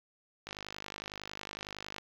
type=click train; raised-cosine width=0.2 ms; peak=-22 dBFS; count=78; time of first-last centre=0.47-1.983 s; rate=50.9 Hz; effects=low-pass 5000 Hz 12 dB/octave + 8-bit